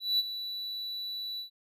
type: tone with ADSR envelope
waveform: triangle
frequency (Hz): 3951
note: B7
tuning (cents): 0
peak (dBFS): -21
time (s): 0-1.5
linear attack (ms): 190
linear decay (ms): 30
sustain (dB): -12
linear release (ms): 110
effects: none